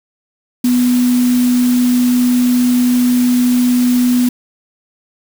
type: tone in noise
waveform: sine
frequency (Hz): 246.9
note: B3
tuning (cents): 0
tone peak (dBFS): -9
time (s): 0.64-4.29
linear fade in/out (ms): 5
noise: white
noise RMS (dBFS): -26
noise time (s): 0.64-4.29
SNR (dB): +14
effects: none